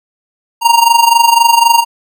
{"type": "tone with amplitude modulation", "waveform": "square", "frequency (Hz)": 932.3, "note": "A#5", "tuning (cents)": 0, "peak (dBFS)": -3, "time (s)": [0.61, 1.85], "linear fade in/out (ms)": 50, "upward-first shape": "sine", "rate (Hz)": 23.9, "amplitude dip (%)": 75, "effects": []}